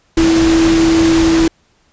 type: tone in noise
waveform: sine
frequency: 327.7 Hz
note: E4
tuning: 10 cents flat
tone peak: -8 dBFS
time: 0.17-1.48 s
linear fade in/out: 5 ms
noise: pink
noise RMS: -18 dBFS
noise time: 0.17-1.48 s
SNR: +7 dB
effects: pink hiss -56 dBFS RMS until 1.92 s + resampled to 16000 Hz